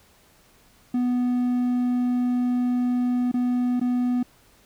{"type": "tone with dropouts", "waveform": "triangle", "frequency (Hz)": 246.9, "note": "B3", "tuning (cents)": 0, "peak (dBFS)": -18, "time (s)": [0.94, 4.23], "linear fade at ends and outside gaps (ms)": 5, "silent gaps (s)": [[3.316, 3.34], [3.798, 3.812]], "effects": ["pink hiss -57 dBFS RMS until 4.65 s"]}